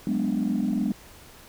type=chord; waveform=sine; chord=G# half-diminished seventh; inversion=third; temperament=equal; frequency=185 / 207.7 / 246.9 / 293.7 Hz; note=F#3 / G#3 / B3 / D4; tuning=0 / 0 / 0 / 0 cents; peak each=-30 / -25 / -26 / -29 dBFS; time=0.07-0.92 s; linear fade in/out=2 ms; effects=tanh soft clip ceiling -17 dBFS + pink hiss -49 dBFS RMS until 1.48 s